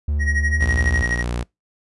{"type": "tone with pitch glide", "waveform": "triangle", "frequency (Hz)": [73.42, 76.32], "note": ["D2", "D#2"], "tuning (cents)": [0, -33], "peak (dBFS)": -16, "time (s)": [0.08, 1.03], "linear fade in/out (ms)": 5, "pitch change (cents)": 67, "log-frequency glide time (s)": [0.43, 0.54]}
{"type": "tone with tremolo", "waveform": "triangle", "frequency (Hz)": 1893, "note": "A#6", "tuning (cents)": 26, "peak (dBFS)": -16, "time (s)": [0.19, 1.24], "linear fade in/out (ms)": 50, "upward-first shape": "sine", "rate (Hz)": 12, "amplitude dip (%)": 85}
{"type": "tone", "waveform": "sawtooth", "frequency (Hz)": 59.9, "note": "A#1", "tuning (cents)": 48, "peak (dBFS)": -18, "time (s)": [0.6, 1.44], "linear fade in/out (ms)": 20}
{"effects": ["noise-tail reverb RT60 0.2 s tail -26 dB re dry", "resampled to 24000 Hz"]}